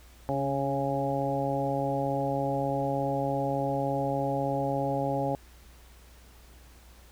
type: harmonic tone with a mistuned harmonic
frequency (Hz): 137.8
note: C#3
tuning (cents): -10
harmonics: 1 / 2 / 3 / 4 / 5 / 6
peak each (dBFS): -33 / -33 / -37 / -31 / -35 / -33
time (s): 0.29-5.35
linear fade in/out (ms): 0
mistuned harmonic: 2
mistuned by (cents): +21
effects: added 60 Hz sine -52 dBFS peak until 7.11 s + pink hiss -57 dBFS RMS until 7.11 s